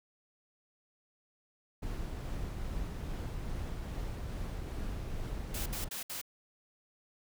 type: noise with tremolo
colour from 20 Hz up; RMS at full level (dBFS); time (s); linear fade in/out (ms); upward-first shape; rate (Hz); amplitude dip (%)
brown; -37; 1.82-5.89; 10; triangle; 2.4; 25
type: noise bursts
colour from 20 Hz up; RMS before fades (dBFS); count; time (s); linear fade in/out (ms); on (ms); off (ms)
white; -40; 4; 5.54-6.215; 5; 120; 65
effects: none